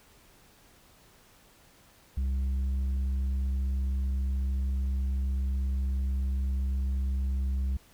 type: tone with tanh clipping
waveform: triangle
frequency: 66.3 Hz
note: C2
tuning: 23 cents sharp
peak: -27 dBFS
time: 2.17-7.77 s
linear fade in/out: 5 ms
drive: 9 dB
effects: pink hiss -59 dBFS RMS until 7.93 s